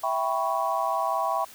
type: chord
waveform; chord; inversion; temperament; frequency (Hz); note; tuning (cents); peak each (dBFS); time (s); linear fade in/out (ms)
sine; C# half-diminished seventh; first; equal; 659.3 / 784 / 987.8 / 1108.7; E5 / G5 / B5 / C#6; 0 / 0 / 0 / 0; -29; 0.03-1.45; 10
effects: white hiss -48 dBFS RMS until 1.54 s